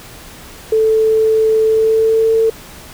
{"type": "tone with pitch glide", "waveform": "sine", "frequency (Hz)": [440, 448.2], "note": ["A4", "A4"], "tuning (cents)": [0, 32], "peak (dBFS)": -9, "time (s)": [0.72, 2.5], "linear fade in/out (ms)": 5, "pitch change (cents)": 32, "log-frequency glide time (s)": [1.65, 2.34], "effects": ["pink hiss -36 dBFS RMS until 2.93 s"]}